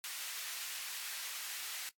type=high-pass noise; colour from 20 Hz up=pink; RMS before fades=-43 dBFS; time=0.04-1.89 s; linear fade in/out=0 ms; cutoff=2000 Hz; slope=12 dB/octave; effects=noise-tail reverb RT60 0.1 s tail -18 dB re dry + AAC 64 kbps